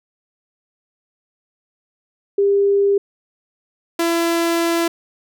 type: tone pair in turn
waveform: sine / sawtooth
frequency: 400 / 336.4 Hz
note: G4 / E4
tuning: +35 / +35 cents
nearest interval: minor third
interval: 300 cents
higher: first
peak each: -12 dBFS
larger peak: neither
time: 2.38-2.98 / 3.99-4.88 s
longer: second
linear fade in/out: 5 ms
effects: none